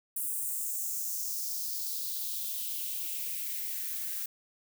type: noise with high-pass filter sweep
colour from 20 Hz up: violet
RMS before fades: -35 dBFS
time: 0.16-4.26 s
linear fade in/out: 5 ms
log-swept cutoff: 9600 to 1500 Hz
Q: 2.7
effects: none